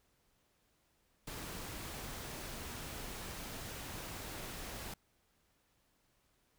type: noise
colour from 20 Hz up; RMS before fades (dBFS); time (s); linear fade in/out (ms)
pink; -45; 1.27-4.94; 5
effects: pink hiss -75 dBFS RMS until 6.58 s